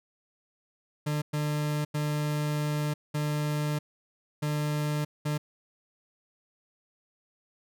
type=tone bursts at uneven times; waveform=40% pulse; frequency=149.3 Hz; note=D3; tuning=29 cents sharp; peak=-26 dBFS; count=6; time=1.06-1.22 / 1.33-1.85 / 1.94-2.94 / 3.14-3.79 / 4.42-5.05 / 5.25-5.38 s; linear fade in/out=10 ms; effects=none